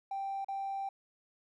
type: tone with dropouts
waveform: triangle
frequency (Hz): 784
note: G5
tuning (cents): 0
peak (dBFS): -31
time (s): 0.11-0.89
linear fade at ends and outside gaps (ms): 5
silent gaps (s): 0.446-0.484
effects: tanh soft clip ceiling -31 dBFS